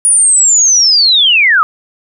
sine linear sweep, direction down, 9720 to 1194 Hz, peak -5 dBFS, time 0.05-1.63 s, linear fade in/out 0 ms, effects none

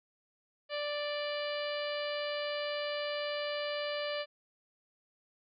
harmonic tone, 587.3 Hz, D5, in tune, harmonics 1 / 2 / 3 / 4 / 5 / 6 / 7 / 8, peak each -35 / -44 / -43 / -45 / -43 / -49 / -47 / -48 dBFS, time 0.69-4.26 s, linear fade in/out 50 ms, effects none

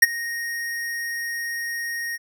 square tone with ADSR envelope, 1864.7 Hz, A#6, in tune, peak -7 dBFS, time 0.02-2.18 s, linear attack 8 ms, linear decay 26 ms, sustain -20 dB, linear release 30 ms, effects none

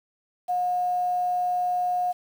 sine tone with quantisation, 720 Hz, F#5, 47 cents flat, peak -22 dBFS, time 0.48-2.13 s, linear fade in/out 20 ms, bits 8, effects none

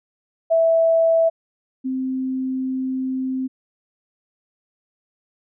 sine tone pair in turn, 657 / 260.7 Hz, E5 / C4, -6 / -6 cents, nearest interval octave + major third, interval 1600 cents, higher first, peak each -13 / -21 dBFS, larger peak first, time 0.5-1.3 / 1.84-3.48 s, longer second, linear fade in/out 20 ms, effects none

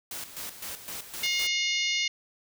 white noise with tremolo, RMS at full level -37 dBFS, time 0.11-1.47 s, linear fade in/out 2 ms, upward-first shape square, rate 3.9 Hz, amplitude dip 65%
harmonic tone, 715 Hz, F5, 41 cents sharp, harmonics 3 / 4 / 5 / 6 / 7 / 8 / 9, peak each -29 / -31 / -33 / -35 / -36 / -37 / -38 dBFS, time 1.23-2.08 s, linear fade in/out 5 ms
effects none

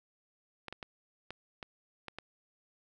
clicks, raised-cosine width 0.3 ms, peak -25 dBFS, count 7, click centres 0.683 / 0.726 / 0.828 / 1.306 / 1.628 / 2.083 / 2.186 s, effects none

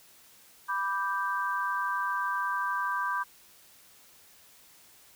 sine chord, G major, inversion first, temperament equal, 987.8 / 1174.7 / 1568 Hz, B5 / D6 / G6, 0 / 0 / 0 cents, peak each -32 dBFS, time 0.68-3.24 s, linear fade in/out 20 ms, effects white hiss -57 dBFS RMS until 5.15 s

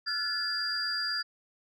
sine tone cluster, 1372 / 1460 / 1726 / 4794 Hz, F6 / F#6 / A6 / D8, -31 / -24 / -34 / +35 cents, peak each -38 / -39 / -35 / -30 dBFS, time 0.06-1.23 s, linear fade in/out 20 ms, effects tanh soft clip ceiling -21 dBFS

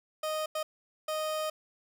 30% pulse tone bursts at uneven times, 621 Hz, D#5, 3 cents flat, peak -28 dBFS, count 3, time 0.23-0.46 / 0.55-0.63 / 1.08-1.5 s, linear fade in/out 5 ms, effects none

